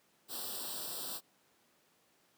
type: noise with comb filter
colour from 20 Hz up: white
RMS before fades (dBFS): -41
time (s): 0.28-1.21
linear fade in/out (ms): 50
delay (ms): 0.23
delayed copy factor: +1
effects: pink hiss -70 dBFS RMS until 2.37 s + high-pass 200 Hz 12 dB/octave